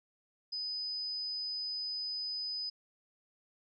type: tone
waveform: sine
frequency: 5000 Hz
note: D#8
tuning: 8 cents sharp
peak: -35 dBFS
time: 0.52-2.7 s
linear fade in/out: 10 ms
effects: none